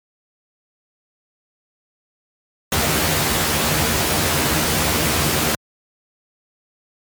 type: noise with comb filter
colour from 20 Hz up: pink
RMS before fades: -18 dBFS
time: 2.72-5.55 s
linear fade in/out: 2 ms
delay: 13 ms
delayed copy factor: +0.7
effects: high-pass 80 Hz 12 dB/octave + MP3 96 kbps